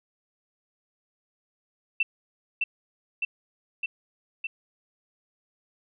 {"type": "tone with echo", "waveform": "sine", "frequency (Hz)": 2680, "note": "E7", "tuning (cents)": 28, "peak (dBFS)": -20, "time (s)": [2, 2.03], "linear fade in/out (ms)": 5, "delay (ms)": 610, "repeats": 4, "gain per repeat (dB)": -2, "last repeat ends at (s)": 4.47, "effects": []}